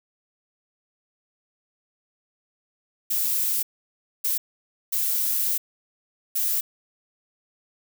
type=noise bursts at uneven times; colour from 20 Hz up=violet; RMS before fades=-24 dBFS; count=4; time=3.1-3.63 / 4.24-4.38 / 4.92-5.58 / 6.35-6.61 s; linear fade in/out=10 ms; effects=none